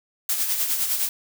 blue noise with tremolo, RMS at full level -22 dBFS, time 0.29-1.09 s, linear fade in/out 2 ms, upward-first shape sine, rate 9.8 Hz, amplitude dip 50%, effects none

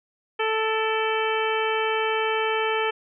harmonic tone with a mistuned harmonic, 440 Hz, A4, in tune, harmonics 1 / 2 / 3 / 4 / 5 / 6 / 7, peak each -25 / -28 / -30 / -31 / -32 / -33 / -33 dBFS, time 0.39-2.91 s, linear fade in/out 10 ms, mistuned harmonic 5, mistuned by +68 cents, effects none

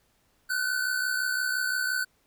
square tone pair together, 1454 / 1519.8 Hz, F#6 / F#6, -31 / +46 cents, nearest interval minor second, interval 77 cents, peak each -32 / -28 dBFS, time 0.49-2.05 s, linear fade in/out 20 ms, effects pink hiss -68 dBFS RMS until 2.26 s

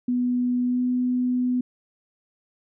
sine tone with pitch glide, 246.9 to 249.5 Hz, B3 to B3, 0 to +18 cents, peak -20 dBFS, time 0.08-1.61 s, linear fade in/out 5 ms, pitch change +18 cents, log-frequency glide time 0.65-0.81 s, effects none

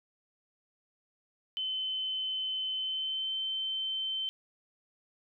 sine tone with pitch glide, 3056 to 3090 Hz, G7 to G7, -45 to -26 cents, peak -31 dBFS, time 1.57-4.29 s, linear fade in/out 0 ms, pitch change +19 cents, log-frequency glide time 2.74-3.34 s, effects none

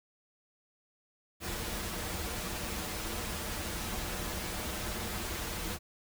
pink noise with comb filter, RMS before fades -37 dBFS, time 1.4-5.79 s, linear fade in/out 50 ms, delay 7.4 ms, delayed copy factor -0.6, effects none

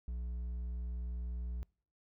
triangle tone with hard clipping, 60.2 Hz, B1, 44 cents flat, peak -38 dBFS, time 0.08-1.63 s, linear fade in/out 0 ms, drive 7 dB, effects noise-tail reverb RT60 0.5 s tail -26 dB re dry

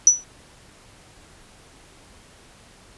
sine tone with exponential decay, 5920 Hz, F#8, in tune, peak -5 dBFS, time 0.07-0.24 s, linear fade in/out 1 ms, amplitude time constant 35 ms, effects pink hiss -50 dBFS RMS until 2.97 s + resampled to 24000 Hz

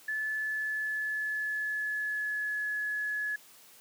sine tone with pitch glide, 1733 to 1699.3 Hz, A6 to G#6, -27 to +39 cents, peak -30 dBFS, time 0.08-3.36 s, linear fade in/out 5 ms, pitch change -34 cents, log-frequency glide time 0.31-2.66 s, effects white hiss -56 dBFS RMS until 3.8 s + high-pass 150 Hz 12 dB/octave

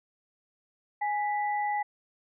sine tone pair together, 830.6 / 1975.5 Hz, G#5 / B6, 0 / 0 cents, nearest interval octave + minor third, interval 1500 cents, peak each -27 / -35 dBFS, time 1.01-1.83 s, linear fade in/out 10 ms, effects none

